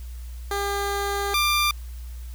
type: tone pair in turn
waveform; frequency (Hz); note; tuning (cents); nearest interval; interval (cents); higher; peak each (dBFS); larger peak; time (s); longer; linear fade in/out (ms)
15% pulse; 401.7 / 1189.2; G4 / D6; +42 / +21; octave + perfect fifth; 1879; second; -18 / -13; second; 0.51-1.34 / 1.34-1.71; first; 2
effects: added 60 Hz sine -33 dBFS peak until 2.34 s + white hiss -52 dBFS RMS until 2.34 s